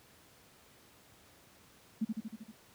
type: tone with echo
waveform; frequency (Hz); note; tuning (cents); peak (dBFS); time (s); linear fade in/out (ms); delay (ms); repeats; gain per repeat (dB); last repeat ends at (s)
sine; 220; A3; 0; -28; 2.01-2.05; 10; 78; 6; -3; 2.518
effects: pink hiss -61 dBFS RMS until 2.74 s + high-pass 80 Hz 12 dB/octave